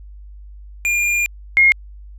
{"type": "tone pair in turn", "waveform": ["square", "sine"], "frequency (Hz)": [2408, 2145], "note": ["D7", "C7"], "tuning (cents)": [43, 42], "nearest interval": "major second", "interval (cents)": 201, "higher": "first", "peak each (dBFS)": [-16, -8], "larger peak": "second", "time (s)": [[0.85, 1.26], [1.57, 1.72]], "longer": "first", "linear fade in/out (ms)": 0, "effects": ["added 50 Hz sine -35 dBFS peak until 2.18 s", "low-pass 11000 Hz 12 dB/octave"]}